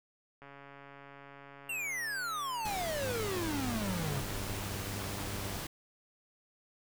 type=click train; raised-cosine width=0.5 ms; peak=-36 dBFS; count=421; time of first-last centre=0.42-3.42 s; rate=140 Hz
type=exponential sweep; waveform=square; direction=down; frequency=2800 to 129.6 Hz; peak=-35 dBFS; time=1.69-4.21 s; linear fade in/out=5 ms
type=noise; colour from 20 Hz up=pink; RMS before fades=-40 dBFS; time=2.65-5.67 s; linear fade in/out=5 ms
type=tone with pitch glide; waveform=sawtooth; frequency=103.2 to 99.11 Hz; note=G#2 to G2; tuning=-10 to +20 cents; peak=-36 dBFS; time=3-5.6 s; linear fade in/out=20 ms; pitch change=-70 cents; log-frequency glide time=3.59-4.42 s
effects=none